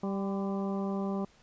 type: harmonic tone with a mistuned harmonic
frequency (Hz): 196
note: G3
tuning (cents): 0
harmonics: 1 / 2 / 3 / 4 / 5 / 6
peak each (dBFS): -31 / -37 / -41 / -43 / -45 / -47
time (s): 0.03-1.25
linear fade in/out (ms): 5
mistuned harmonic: 5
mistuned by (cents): +53
effects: pink hiss -62 dBFS RMS until 1.42 s + resampled to 16000 Hz